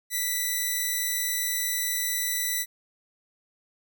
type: tone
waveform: 5% pulse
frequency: 1975.5 Hz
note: B6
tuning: in tune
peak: -15 dBFS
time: 0.1-2.66 s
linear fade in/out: 50 ms
effects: none